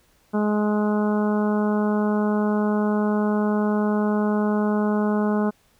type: harmonic tone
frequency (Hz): 210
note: G#3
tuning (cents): +19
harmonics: 1 / 2 / 3 / 4 / 5 / 6 / 7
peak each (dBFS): -20 / -26 / -30 / -32 / -34 / -36 / -37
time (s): 0.33-5.51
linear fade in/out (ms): 20
effects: pink hiss -61 dBFS RMS until 5.79 s